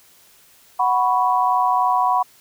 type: chord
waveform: sine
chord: F# suspended fourth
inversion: none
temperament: just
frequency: 740 / 986.7 / 1110 Hz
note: F#5 / B5 / C#6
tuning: 0 / -2 / +2 cents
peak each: -19 / -18 / -22 dBFS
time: 0.79-2.23 s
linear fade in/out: 10 ms
effects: white hiss -52 dBFS RMS until 2.4 s